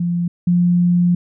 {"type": "tone pair in turn", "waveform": "sine", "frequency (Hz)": [173.3, 175.82], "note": ["F3", "F3"], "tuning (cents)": [-13, 12], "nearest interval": "unison", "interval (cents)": 25, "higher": "second", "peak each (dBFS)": [-16, -11], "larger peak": "second", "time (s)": [[0, 0.28], [0.47, 1.15]], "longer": "second", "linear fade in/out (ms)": 5, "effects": []}